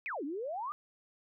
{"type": "exponential two-way sweep", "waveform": "sine", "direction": "down then up", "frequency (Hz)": [2598, 266, 1250], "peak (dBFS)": -35, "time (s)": [0.06, 0.72], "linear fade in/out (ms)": 0, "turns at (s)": 0.24, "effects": []}